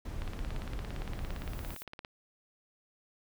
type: noise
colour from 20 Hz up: brown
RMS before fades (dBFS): -38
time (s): 0.05-1.75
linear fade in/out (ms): 5
type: click train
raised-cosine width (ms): 0.3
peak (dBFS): -27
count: 33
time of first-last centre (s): 0.22-2.049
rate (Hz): 17.5
type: noise with exponential growth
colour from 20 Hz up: violet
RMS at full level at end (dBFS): -46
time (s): 0.63-1.83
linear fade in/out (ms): 0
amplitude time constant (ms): 260
effects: none